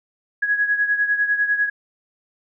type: beating tone pair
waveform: sine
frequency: 1665 / 1675 Hz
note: G#6 / G#6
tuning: +4 / +14 cents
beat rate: 10 Hz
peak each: -18 / -24 dBFS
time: 0.42-1.7 s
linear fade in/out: 10 ms
effects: none